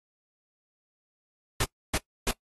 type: noise bursts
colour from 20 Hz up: pink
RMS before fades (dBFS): -26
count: 3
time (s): 1.6-2.312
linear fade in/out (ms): 5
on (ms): 44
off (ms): 290
effects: noise-tail reverb RT60 0.1 s tail -21 dB re dry + AAC 32 kbps